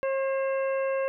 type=harmonic tone with a mistuned harmonic; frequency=538 Hz; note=C5; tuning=48 cents sharp; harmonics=1 / 2 / 3 / 4 / 5; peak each=-25 / -36 / -39 / -43 / -42 dBFS; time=0.03-1.08 s; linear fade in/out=0 ms; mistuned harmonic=4; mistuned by=-40 cents; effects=none